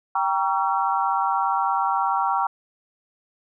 sine chord, G diminished seventh, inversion none, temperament just, 784 / 940.8 / 1128.9 / 1354.7 Hz, G5 / Bb5 / Db6 / Fb6, 0 / +16 / +31 / +47 cents, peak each -24 / -24 / -26 / -27 dBFS, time 0.15-2.47 s, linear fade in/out 5 ms, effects none

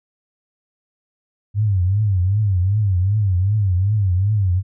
sine tone with vibrato, 98 Hz, G2, in tune, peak -14 dBFS, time 1.54-4.63 s, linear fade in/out 50 ms, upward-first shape triangle, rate 2.6 Hz, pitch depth 200 cents each way, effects none

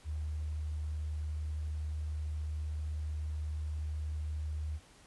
sine tone, 76.4 Hz, D#2, 31 cents flat, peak -34 dBFS, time 0.04-4.8 s, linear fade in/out 50 ms, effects pink hiss -60 dBFS RMS until 5.06 s + resampled to 24000 Hz

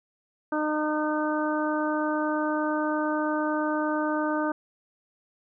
harmonic tone, 304.8 Hz, D#4, 36 cents flat, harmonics 1 / 2 / 3 / 4 / 5, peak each -27 / -30 / -32 / -33 / -34 dBFS, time 0.52-4.52 s, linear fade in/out 5 ms, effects none

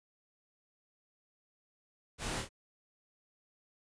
pink noise with echo, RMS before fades -39 dBFS, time 2.18-2.44 s, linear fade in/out 50 ms, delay 26 ms, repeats 2, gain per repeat -3 dB, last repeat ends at 2.492 s, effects resampled to 22050 Hz

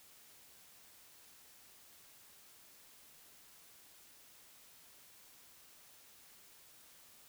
silence, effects white hiss -61 dBFS RMS until 7.28 s

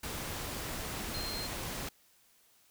sine tone in noise, 4186 Hz, C8, in tune, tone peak -39 dBFS, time 1.14-1.47 s, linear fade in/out 5 ms, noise pink, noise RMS -39 dBFS, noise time 0.03-1.89 s, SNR -3 dB, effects white hiss -66 dBFS RMS until 2.7 s

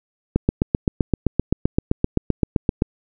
click train, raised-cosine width 3 ms, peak -3 dBFS, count 20, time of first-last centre 0.36-2.821 s, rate 7.72 Hz, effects none

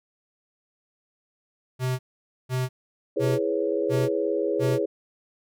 square tone bursts, 128.1 Hz, C3, 36 cents flat, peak -24 dBFS, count 5, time 1.79-4.79 s, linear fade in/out 50 ms, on 200 ms, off 500 ms
sine chord, C# minor seventh, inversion first, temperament equal, 329.6 / 415.3 / 493.9 / 554.4 Hz, E4 / G#4 / B4 / C#5, 0 / 0 / 0 / 0 cents, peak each -29 / -26 / -29 / -29 dBFS, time 3.16-4.86 s, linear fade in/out 10 ms
effects none

